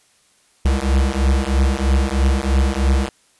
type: beating tone pair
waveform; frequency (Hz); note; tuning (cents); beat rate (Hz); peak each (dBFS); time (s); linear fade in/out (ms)
square; 65.41 / 68.51; C2 / C#2; 0 / -20; 3.1; -18; 0.65-3.09; 5
effects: white hiss -57 dBFS RMS until 3.39 s + resampled to 24000 Hz